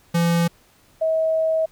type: tone pair in turn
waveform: square / sine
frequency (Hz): 169.8 / 641.1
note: F3 / E5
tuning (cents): -48 / -48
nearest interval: octave + major seventh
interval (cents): 2300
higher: second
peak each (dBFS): -17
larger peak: neither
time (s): 0.14-0.48 / 1.01-1.66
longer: second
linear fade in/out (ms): 10
effects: pink hiss -56 dBFS RMS until 1.71 s